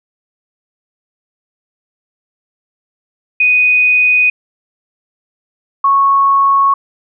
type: tone pair in turn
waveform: sine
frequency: 2489 / 1103.6 Hz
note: D#7 / C#6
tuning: 0 / -8 cents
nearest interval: octave + major second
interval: 1408 cents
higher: first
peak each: -7 dBFS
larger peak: neither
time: 3.4-4.3 / 5.84-6.74 s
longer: neither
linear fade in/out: 5 ms
effects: none